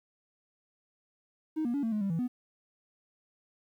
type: tone with pitch steps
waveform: triangle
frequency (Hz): 313.2 / 238.5 / 284.3 / 226.1 / 211.8 / 197.2 / 164.9 / 248.1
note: D#4 / A#3 / C#4 / A3 / G#3 / G3 / E3 / B3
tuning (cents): +11 / +40 / +44 / +47 / +34 / +11 / +1 / +8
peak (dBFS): -25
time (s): 1.56-2.28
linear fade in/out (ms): 20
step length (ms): 90
effects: tanh soft clip ceiling -24 dBFS + 11-bit